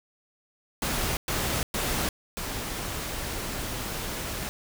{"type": "noise bursts", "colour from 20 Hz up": "pink", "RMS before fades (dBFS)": -28, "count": 3, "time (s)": [0.82, 2.09], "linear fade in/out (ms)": 2, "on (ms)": 350, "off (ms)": 110}
{"type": "noise", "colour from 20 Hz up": "pink", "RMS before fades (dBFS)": -33, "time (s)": [2.37, 4.49], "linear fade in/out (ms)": 0}
{"effects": []}